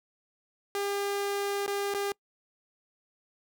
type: tone with dropouts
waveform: sawtooth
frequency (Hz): 401.9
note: G4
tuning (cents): +43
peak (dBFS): -25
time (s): 0.75-2.12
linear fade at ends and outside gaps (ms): 1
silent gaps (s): 1.663-1.678 / 1.939-1.946
effects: noise-tail reverb RT60 0.1 s tail -25 dB re dry